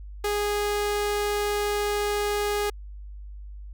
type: tone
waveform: sawtooth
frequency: 413.1 Hz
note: G#4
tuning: 9 cents flat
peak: -20 dBFS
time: 0.24-2.7 s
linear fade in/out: 5 ms
effects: added 50 Hz sine -37 dBFS peak until 3.73 s